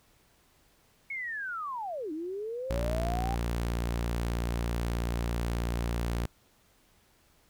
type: linear two-way sweep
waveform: sine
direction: down then up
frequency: 2217 to 298.8 to 800 Hz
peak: -33 dBFS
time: 1.1-3.35 s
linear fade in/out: 5 ms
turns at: 2.12 s
type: tone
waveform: sawtooth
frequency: 58.4 Hz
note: A#1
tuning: 4 cents sharp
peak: -25 dBFS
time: 2.7-6.26 s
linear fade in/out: 5 ms
effects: pink hiss -65 dBFS RMS until 7.49 s